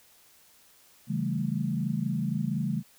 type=chord; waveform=sine; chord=A dominant seventh; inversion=first; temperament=equal; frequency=138.59 / 164.81 / 196 / 220 Hz; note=C#3 / E3 / G3 / A3; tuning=0 / 0 / 0 / 0 cents; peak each=-32 dBFS; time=1.07-2.83 s; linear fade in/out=50 ms; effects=white hiss -59 dBFS RMS until 2.98 s